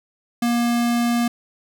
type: tone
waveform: square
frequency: 237.4 Hz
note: A#3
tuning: 32 cents sharp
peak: -18 dBFS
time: 0.42-1.28 s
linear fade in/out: 5 ms
effects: none